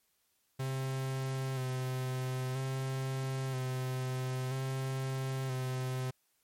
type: tone with vibrato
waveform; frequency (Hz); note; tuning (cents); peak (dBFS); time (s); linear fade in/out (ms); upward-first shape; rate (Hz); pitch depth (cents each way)
45% pulse; 130.81; C3; 0; -33; 0.59-6.11; 10; square; 0.51; 25
effects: white hiss -75 dBFS RMS until 6.43 s + MP3 64 kbps